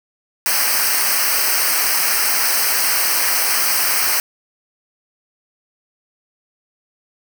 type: noise with comb filter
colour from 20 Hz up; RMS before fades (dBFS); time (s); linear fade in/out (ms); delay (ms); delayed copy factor
white; -17; 0.46-4.2; 0; 0.28; -1
effects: none